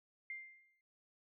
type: tone with exponential decay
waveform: sine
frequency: 2101 Hz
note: C7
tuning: 7 cents sharp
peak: -40 dBFS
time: 0.3-0.81 s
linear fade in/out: 2 ms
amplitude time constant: 110 ms
effects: none